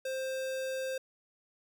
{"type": "tone", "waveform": "square", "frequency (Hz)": 525, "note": "C5", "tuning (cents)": 6, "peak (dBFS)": -34, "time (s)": [0.05, 0.98], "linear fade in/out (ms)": 5, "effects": []}